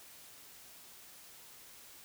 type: silence
effects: white hiss -55 dBFS RMS until 2.04 s